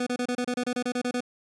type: tone bursts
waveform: 25% pulse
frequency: 246.9 Hz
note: B3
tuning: in tune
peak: -22 dBFS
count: 13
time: 0-1.206 s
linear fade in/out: 5 ms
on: 66 ms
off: 29 ms
effects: resampled to 22050 Hz